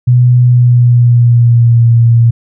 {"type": "tone with pitch glide", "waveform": "sine", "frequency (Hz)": [123.47, 116.81], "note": ["B2", "A#2"], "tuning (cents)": [0, 4], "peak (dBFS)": -3, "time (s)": [0.07, 2.31], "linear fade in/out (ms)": 10, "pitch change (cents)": -96, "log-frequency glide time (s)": [0.43, 1.87], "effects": []}